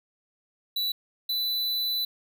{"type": "tone pair in turn", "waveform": "square", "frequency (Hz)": [3951, 3990], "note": ["B7", "B7"], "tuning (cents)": [0, 17], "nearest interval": "unison", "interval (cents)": 17, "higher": "second", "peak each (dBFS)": -26, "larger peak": "neither", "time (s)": [[0.76, 0.92], [1.29, 2.05]], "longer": "second", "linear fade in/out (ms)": 5, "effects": []}